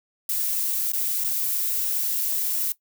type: noise with dropouts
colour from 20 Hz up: violet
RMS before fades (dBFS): -25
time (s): 0.29-2.72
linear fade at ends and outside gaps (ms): 2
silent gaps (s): 0.919-0.933 / 1.239-1.244
effects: noise-tail reverb RT60 0.1 s tail -17 dB re dry